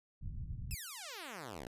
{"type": "low-pass noise", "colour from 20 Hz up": "pink", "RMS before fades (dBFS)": -42, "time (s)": [0.21, 0.75], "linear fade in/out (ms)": 10, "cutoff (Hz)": 140, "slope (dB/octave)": 24}
{"type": "exponential sweep", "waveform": "5% pulse", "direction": "down", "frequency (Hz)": [2710, 54.7], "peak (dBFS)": -33, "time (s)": [0.71, 1.67], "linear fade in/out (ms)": 0}
{"effects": ["resampled to 32000 Hz"]}